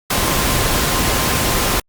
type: tone in noise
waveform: sine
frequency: 1046.5 Hz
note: C6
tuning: in tune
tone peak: -28 dBFS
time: 0.1-1.8 s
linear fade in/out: 5 ms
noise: pink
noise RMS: -17 dBFS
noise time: 0.1-1.8 s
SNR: -14 dB
effects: Opus 48 kbps